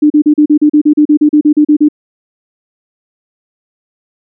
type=tone bursts; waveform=sine; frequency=299.1 Hz; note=D4; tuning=32 cents sharp; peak=-3 dBFS; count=16; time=0.02-1.887 s; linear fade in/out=10 ms; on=82 ms; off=37 ms; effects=none